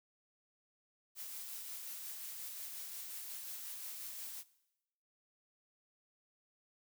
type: noise with tremolo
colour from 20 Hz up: blue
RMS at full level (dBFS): -45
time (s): 1.15-4.44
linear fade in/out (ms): 50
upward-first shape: sine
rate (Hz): 5.6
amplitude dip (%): 25
effects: noise-tail reverb RT60 0.9 s tail -19 dB re dry